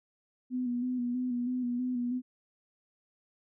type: tone with vibrato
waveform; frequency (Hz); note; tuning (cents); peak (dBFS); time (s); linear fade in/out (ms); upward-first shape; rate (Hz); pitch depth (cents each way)
sine; 247.4; B3; +3; -29; 0.5-2.22; 50; square; 3.1; 32
effects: none